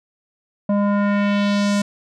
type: tone with low-pass filter sweep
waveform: square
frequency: 203.2 Hz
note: G#3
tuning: 38 cents flat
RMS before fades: -18 dBFS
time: 0.69-1.82 s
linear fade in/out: 5 ms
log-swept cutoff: 750 to 8200 Hz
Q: 1.5
effects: none